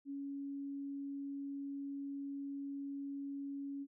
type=tone; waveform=sine; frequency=279.2 Hz; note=C#4; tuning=13 cents sharp; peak=-40 dBFS; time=0.05-3.87 s; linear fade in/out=50 ms; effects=none